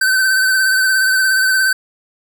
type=tone with vibrato; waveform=square; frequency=1534 Hz; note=G6; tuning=38 cents flat; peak=-12 dBFS; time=0.01-1.73 s; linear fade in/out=5 ms; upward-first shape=triangle; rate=17 Hz; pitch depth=42 cents each way; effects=none